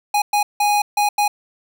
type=tone bursts at uneven times; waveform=square; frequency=827 Hz; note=G#5; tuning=8 cents flat; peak=-15 dBFS; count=5; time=0.14-0.22 / 0.33-0.43 / 0.6-0.82 / 0.97-1.09 / 1.18-1.28 s; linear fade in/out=5 ms; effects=none